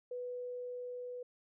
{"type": "tone with level ramp", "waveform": "sine", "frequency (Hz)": 493.9, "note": "B4", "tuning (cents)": 0, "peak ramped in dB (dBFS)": [-38, -41], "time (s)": [0.11, 1.23], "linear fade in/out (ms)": 5, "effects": []}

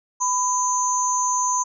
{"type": "tone cluster", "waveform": "sine", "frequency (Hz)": [998, 6280, 6830], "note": ["B5", "G8", "G#8"], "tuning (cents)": [18, 2, 48], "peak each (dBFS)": [-21, -24, -27], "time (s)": [0.2, 1.64], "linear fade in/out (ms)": 20, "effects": []}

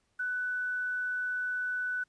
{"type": "tone with quantisation", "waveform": "sine", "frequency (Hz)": 1492, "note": "F#6", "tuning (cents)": 14, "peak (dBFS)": -30, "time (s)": [0.19, 2.04], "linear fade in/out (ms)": 10, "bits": 10, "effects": ["pink hiss -75 dBFS RMS until 2.08 s", "resampled to 22050 Hz"]}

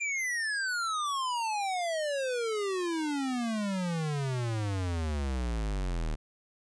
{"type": "exponential sweep", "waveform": "square", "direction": "down", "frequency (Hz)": [2400, 37.31], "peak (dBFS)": -30, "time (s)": [0, 6.16], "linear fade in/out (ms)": 20, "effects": ["resampled to 22050 Hz"]}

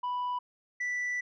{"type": "tone pair in turn", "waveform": "sine", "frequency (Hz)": [987.8, 1971.7], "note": ["B5", "B6"], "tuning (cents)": [0, -3], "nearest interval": "octave", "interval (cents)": 1197, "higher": "second", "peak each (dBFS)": -27, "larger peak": "neither", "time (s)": [[0.03, 0.39], [0.8, 1.21]], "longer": "second", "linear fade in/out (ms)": 10, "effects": ["tanh soft clip ceiling -29 dBFS"]}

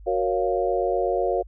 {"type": "chord", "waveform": "sine", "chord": "Gb major seventh", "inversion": "none", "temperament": "equal", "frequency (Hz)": [370, 466.2, 554.4, 698.5], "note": ["Gb4", "Bb4", "Db5", "F5"], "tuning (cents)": [0, 0, 0, 0], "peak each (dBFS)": -26, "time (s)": [0.06, 1.43], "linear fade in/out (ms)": 20, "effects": ["added 50 Hz sine -41 dBFS peak until 1.47 s"]}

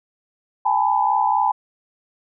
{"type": "tone cluster", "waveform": "sine", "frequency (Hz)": [809, 873, 993], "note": ["G#5", "A5", "B5"], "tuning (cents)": [-46, -14, 9], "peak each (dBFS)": -20, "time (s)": [0.65, 1.52], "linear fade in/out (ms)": 10, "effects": []}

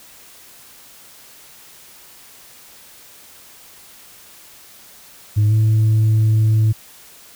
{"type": "tone with pitch glide", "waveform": "sine", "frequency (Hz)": [105.3, 109.27], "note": ["G#2", "A2"], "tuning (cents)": [24, -12], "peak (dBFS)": -9, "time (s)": [5.36, 6.73], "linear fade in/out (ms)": 20, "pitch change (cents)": 64, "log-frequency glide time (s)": [5.48, 5.53], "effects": ["tanh soft clip ceiling -10 dBFS", "white hiss -44 dBFS RMS until 7.35 s"]}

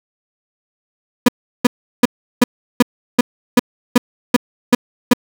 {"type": "tone bursts", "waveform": "35% pulse", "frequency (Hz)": 244.6, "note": "B3", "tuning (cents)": -16, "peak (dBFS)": -4, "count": 11, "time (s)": [1.26, 5.135], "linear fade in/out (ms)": 5, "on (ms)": 25, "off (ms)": 360, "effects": []}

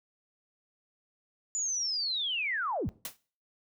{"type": "linear sweep", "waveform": "sine", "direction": "down", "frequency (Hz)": [7040, 35.54], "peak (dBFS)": -29, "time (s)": [1.55, 2.89], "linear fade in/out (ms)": 0}
{"type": "noise with exponential decay", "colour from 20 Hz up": "white", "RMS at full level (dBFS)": -33, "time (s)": [3.05, 3.17], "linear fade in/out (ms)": 2, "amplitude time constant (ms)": 26}
{"effects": ["noise-tail reverb RT60 0.4 s tail -20 dB re dry"]}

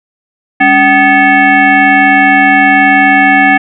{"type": "tone with frequency modulation", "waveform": "sine", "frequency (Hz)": 1244.5, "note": "D#6", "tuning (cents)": 0, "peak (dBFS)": -3, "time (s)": [0.6, 3.58], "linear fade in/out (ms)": 10, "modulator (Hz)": 482, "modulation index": 2.2, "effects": []}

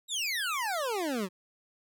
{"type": "exponential sweep", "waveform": "25% pulse", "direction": "down", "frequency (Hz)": [3899, 174.61], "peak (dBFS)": -26, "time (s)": [0.08, 1.29], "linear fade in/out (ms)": 50, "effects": []}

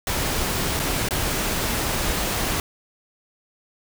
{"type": "noise with dropouts", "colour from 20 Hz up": "pink", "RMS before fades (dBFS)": -24, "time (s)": [0.07, 2.6], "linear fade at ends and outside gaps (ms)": 1, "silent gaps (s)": [[0.794, 0.798], [1.087, 1.108]], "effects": []}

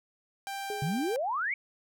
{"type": "tone", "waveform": "sawtooth", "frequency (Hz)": 788, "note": "G5", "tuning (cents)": 9, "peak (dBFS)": -31, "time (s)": [0.47, 1.16], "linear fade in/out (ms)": 0}
{"type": "tone with exponential decay", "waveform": "sine", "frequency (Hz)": 415.3, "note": "G#4", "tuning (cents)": 0, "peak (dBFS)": -32, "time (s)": [0.7, 1.21], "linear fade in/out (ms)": 1, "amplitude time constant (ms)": 110}
{"type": "exponential sweep", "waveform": "sine", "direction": "up", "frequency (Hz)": [133.9, 2300], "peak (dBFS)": -28, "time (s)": [0.82, 1.54], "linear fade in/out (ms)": 2}
{"effects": []}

